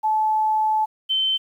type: tone pair in turn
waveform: sine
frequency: 866 / 3086 Hz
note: A5 / G7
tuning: -28 / -28 cents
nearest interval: octave + minor seventh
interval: 2200 cents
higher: second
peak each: -17 / -18 dBFS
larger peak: first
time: 0.03-0.86 / 1.09-1.38 s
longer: first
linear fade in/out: 20 ms
effects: 9-bit